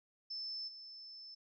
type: tone with level steps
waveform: sine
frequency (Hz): 5274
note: E8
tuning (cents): 0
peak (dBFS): -40 / -49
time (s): 0.3-1.35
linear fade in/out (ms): 10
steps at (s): 0.67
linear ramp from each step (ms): 20
effects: none